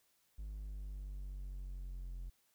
triangle exponential sweep, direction down, 51.91 to 43.65 Hz, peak -40 dBFS, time 0.38-2.3 s, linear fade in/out 10 ms, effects white hiss -75 dBFS RMS until 2.54 s

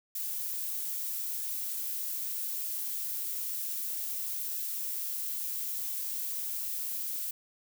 violet noise, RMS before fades -35 dBFS, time 0.15-7.31 s, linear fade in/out 5 ms, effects none

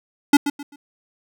square tone with echo, 287.3 Hz, D4, 38 cents flat, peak -9 dBFS, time 0.33-0.37 s, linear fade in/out 5 ms, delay 130 ms, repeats 3, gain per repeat -11 dB, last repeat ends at 0.76 s, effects none

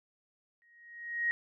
sine tone with exponential growth, 1882 Hz, A#6, 16 cents sharp, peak -25 dBFS, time 0.62-1.31 s, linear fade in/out 0 ms, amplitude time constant 150 ms, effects none

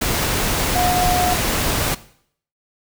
sine tone in noise, 721 Hz, F#5, 45 cents flat, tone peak -17 dBFS, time 0.75-1.34 s, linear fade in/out 10 ms, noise pink, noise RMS -20 dBFS, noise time 0.01-1.95 s, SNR 0 dB, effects noise-tail reverb RT60 0.6 s tail -17 dB re dry

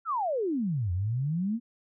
sine exponential two-way sweep, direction down then up, 1405 to 85.3 to 242.5 Hz, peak -26 dBFS, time 0.05-1.6 s, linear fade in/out 50 ms, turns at 0.92 s, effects none

